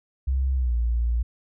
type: tone with pitch glide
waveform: sine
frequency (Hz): 66 to 58.46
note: C2 to A#1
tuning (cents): +16 to +6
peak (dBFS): -20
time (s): 0.27-1.23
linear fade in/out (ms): 10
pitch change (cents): -210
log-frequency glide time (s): 0.55-0.74
effects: none